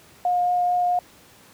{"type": "tone with vibrato", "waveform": "sine", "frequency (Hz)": 714, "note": "F5", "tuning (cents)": 38, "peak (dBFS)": -18, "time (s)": [0.25, 0.99], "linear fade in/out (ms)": 2, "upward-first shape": "triangle", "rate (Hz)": 4.5, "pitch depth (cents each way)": 8, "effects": ["pink hiss -51 dBFS RMS until 1.53 s", "high-pass 80 Hz 12 dB/octave"]}